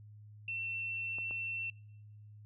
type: tone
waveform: sine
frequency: 2697 Hz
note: E7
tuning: 39 cents sharp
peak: -36 dBFS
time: 0.48-1.7 s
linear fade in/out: 2 ms
type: clicks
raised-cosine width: 1 ms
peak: -36 dBFS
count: 2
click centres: 1.185 / 1.31 s
effects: noise-tail reverb RT60 1.0 s tail -25 dB re dry + added 105 Hz sine -51 dBFS peak until 2.45 s